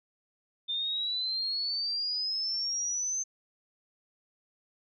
sine exponential sweep, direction up, 3585 to 6272 Hz, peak -29 dBFS, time 0.68-3.24 s, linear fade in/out 20 ms, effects none

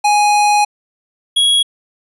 square tone pair in turn, 830.6 / 3322 Hz, G#5 / G#7, 0 / 0 cents, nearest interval 2 octaves, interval 2400 cents, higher second, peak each -10 dBFS, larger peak neither, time 0.04-0.65 / 1.36-1.63 s, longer first, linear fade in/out 10 ms, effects resampled to 24000 Hz

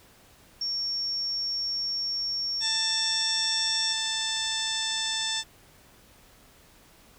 sine tone, 5500 Hz, F8, 27 cents flat, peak -27 dBFS, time 0.61-3.93 s, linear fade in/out 5 ms
harmonic tone, 887 Hz, A5, 14 cents sharp, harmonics 1 / 2 / 3 / 4 / 5 / 6 / 7 / 8 / 9, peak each -40 / -36 / -41 / -30 / -41 / -33 / -40 / -41 / -37 dBFS, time 2.6-5.44 s, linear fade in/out 50 ms
effects pink hiss -56 dBFS RMS until 7.18 s

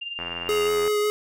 sine tone with tremolo, 2794 Hz, F7, in tune, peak -28 dBFS, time 0.01-0.68 s, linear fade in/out 10 ms, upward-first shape sine, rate 20 Hz, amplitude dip 60%
click train, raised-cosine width 0.5 ms, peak -19 dBFS, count 60, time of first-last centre 0.19-0.877 s, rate 85.9 Hz
square tone with vibrato, 419.1 Hz, G#4, 16 cents sharp, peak -21 dBFS, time 0.49-1.1 s, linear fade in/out 0 ms, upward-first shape sine, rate 5.5 Hz, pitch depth 12 cents each way
effects none

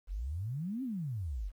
sine exponential two-way sweep, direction up then down, 41 to 274.5 to 41 Hz, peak -34 dBFS, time 0.07-1.52 s, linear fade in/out 50 ms, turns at 0.83 s, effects 11-bit

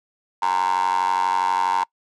15% pulse tone with high-pass filter, 92.3 Hz, F#2, 4 cents flat, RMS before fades -21 dBFS, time 0.42-1.84 s, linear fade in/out 5 ms, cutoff 930 Hz, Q 8.8, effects noise-tail reverb RT60 0.1 s tail -25 dB re dry + low-pass 7000 Hz 12 dB/octave

